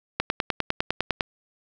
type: click train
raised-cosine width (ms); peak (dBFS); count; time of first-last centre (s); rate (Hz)
0.3; -6; 11; 0.2-1.208; 9.92
effects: none